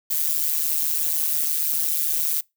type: noise with amplitude modulation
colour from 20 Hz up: violet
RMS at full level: -19 dBFS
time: 0.1-2.41 s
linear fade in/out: 10 ms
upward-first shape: sine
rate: 154 Hz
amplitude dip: 90%
effects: noise-tail reverb RT60 0.2 s tail -24 dB re dry